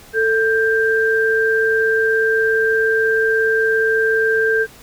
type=tone pair together; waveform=sine; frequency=444 / 1580.8 Hz; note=A4 / G6; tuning=+16 / +14 cents; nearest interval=octave + minor seventh; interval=2198 cents; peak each=-16 dBFS; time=0.13-4.67 s; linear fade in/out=50 ms; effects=pink hiss -43 dBFS RMS until 4.82 s